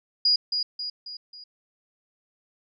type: tone with echo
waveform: sine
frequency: 4885 Hz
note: D#8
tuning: 33 cents flat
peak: -17 dBFS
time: 0.25-0.36 s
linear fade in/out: 5 ms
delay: 270 ms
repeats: 4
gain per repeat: -6 dB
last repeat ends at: 1.44 s
effects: none